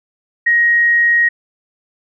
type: tone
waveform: sine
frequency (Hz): 1883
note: A#6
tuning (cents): +17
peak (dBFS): -9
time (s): 0.46-1.29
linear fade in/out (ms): 10
effects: none